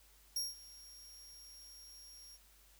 sawtooth tone with ADSR envelope, 5588 Hz, F8, in tune, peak -31 dBFS, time 0.36-2.38 s, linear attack 4 ms, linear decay 180 ms, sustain -20 dB, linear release 35 ms, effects added 50 Hz sine -66 dBFS peak until 2.79 s + white hiss -66 dBFS RMS until 2.79 s

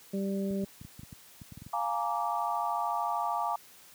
harmonic tone, 196 Hz, G3, in tune, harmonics 1 / 2 / 3, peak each -30 / -36 / -40 dBFS, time 0.13-0.65 s, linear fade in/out 10 ms
clicks, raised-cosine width 5 ms, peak -31 dBFS, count 12, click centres 0.507 / 0.637 / 0.814 / 0.849 / 0.994 / 1.033 / 1.127 / 1.417 / 1.522 / 1.575 / 1.62 / 1.665 s
sine chord, Bb dominant seventh, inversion second, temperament just, 699.2 / 839.1 / 932.3 / 1165.4 Hz, F5 / Ab5 / Bb5 / D6, +2 / +18 / 0 / -14 cents, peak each -34 dBFS, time 1.73-3.56 s, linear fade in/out 5 ms
effects white hiss -55 dBFS RMS until 3.94 s + high-pass 80 Hz 12 dB/octave

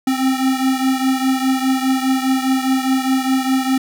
square beating tone pair, 261.6 / 266.5 Hz, C4 / C4, 0 / +32 cents, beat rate 4.9 Hz, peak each -17 / -21 dBFS, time 0.07-3.78 s, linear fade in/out 5 ms, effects none

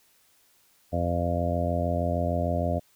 harmonic tone, 86.5 Hz, F2, 16 cents flat, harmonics 1 / 2 / 3 / 4 / 5 / 6 / 7 / 8, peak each -28 / -32 / -33 / -40 / -41 / -35 / -30 / -32 dBFS, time 0.92-2.8 s, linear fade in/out 20 ms, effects white hiss -63 dBFS RMS until 2.95 s

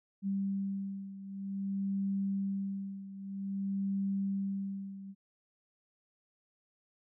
sine beating tone pair, 196 / 196.52 Hz, G3 / G3, 0 / +5 cents, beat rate 0.52 Hz, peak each -34 / -38 dBFS, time 0.22-5.15 s, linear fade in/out 50 ms, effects none

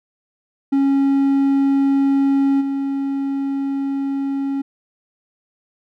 triangle tone with level steps, 275.1 Hz, C#4, 13 cents flat, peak -11 / -17 dBFS, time 0.72-4.62 s, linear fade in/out 10 ms, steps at 2.6 s, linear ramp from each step 20 ms, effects none

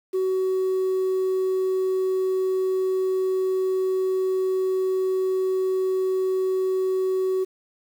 sine tone, 375.8 Hz, F#4, 27 cents sharp, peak -18 dBFS, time 0.13-7.45 s, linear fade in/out 20 ms, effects tanh soft clip ceiling -19 dBFS + 8-bit

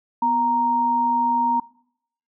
sine tone pair together, 246.9 / 932.2 Hz, B3 / A#5, 0 / 0 cents, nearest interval octave + major seventh, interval 2300 cents, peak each -27 / -17 dBFS, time 0.22-1.6 s, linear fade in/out 5 ms, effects noise-tail reverb RT60 0.7 s tail -23 dB re dry

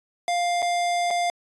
square tone with dropouts, 700 Hz, F5, 4 cents sharp, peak -22 dBFS, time 0.28-1.3 s, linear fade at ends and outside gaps 1 ms, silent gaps 0.621-0.626 / 1.105-1.109 s, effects resampled to 22050 Hz

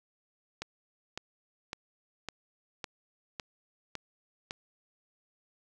click train, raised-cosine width 0.2 ms, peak -19 dBFS, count 8, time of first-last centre 0.62-4.509 s, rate 1.8 Hz, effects none

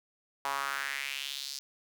sawtooth tone with high-pass filter sweep, 138.59 Hz, C#3, in tune, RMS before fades -36 dBFS, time 0.45-1.59 s, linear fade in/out 0 ms, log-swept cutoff 920 to 5100 Hz, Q 3.1, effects none

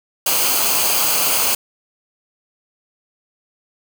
white noise with comb filter, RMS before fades -17 dBFS, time 0.26-1.55 s, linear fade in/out 5 ms, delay 0.54 ms, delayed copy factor -0.6, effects none

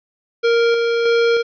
square tone with tremolo, 466.2 Hz, A#4, in tune, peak -13 dBFS, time 0.43-1.43 s, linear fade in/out 20 ms, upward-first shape square, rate 1.6 Hz, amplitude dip 30%, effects resampled to 11025 Hz + 9-bit

